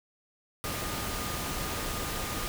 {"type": "tone in noise", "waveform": "sine", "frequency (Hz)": 1221, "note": "D#6", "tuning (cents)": -33, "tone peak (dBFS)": -42, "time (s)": [0.64, 2.48], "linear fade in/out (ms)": 0, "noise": "pink", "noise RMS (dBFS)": -34, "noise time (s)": [0.64, 2.48], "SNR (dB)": -11, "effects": []}